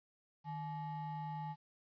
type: ring-modulated tone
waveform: triangle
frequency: 505 Hz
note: B4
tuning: 39 cents sharp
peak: -35 dBFS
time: 0.44-1.56 s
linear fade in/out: 50 ms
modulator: 350 Hz
effects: resampled to 11025 Hz + 12-bit